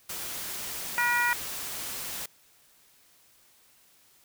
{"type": "noise", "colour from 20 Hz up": "white", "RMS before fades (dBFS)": -36, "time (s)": [0.09, 2.26], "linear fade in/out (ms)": 5}
{"type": "harmonic tone", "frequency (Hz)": 480.9, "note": "B4", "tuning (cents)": -46, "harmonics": [2, 3, 4, 5], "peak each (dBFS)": [-29, -28, -27, -32], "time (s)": [0.98, 1.33], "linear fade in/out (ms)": 0}
{"effects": ["white hiss -61 dBFS RMS until 4.24 s"]}